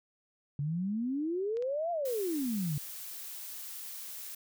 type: exponential two-way sweep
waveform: sine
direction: up then down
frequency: 138.59 to 706 to 138.59 Hz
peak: -30 dBFS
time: 0.59-2.78 s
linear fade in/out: 2 ms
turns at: 1.91 s
type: clicks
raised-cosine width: 0.2 ms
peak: -34 dBFS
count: 2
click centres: 1.57 / 1.624 s
type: noise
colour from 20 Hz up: blue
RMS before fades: -43 dBFS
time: 2.05-4.35 s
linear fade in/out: 5 ms
effects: none